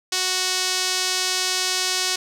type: tone with band-pass filter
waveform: sawtooth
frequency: 370 Hz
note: F#4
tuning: in tune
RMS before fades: -23 dBFS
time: 0.12-2.16 s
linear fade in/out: 5 ms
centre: 5400 Hz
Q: 1.4
effects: none